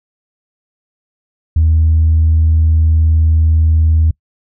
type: tone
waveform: sine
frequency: 79.8 Hz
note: D#2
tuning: 44 cents sharp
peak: -6 dBFS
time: 1.56-4.11 s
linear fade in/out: 5 ms
effects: noise-tail reverb RT60 0.1 s tail -25 dB re dry + tanh soft clip ceiling -4 dBFS